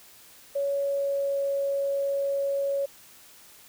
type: tone with pitch glide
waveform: sine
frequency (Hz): 560 to 556.5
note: C#5 to C#5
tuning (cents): +18 to +7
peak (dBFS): -24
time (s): 0.55-2.86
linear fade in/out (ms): 10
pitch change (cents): -11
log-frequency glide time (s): 0.76-1.36
effects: white hiss -52 dBFS RMS until 3.68 s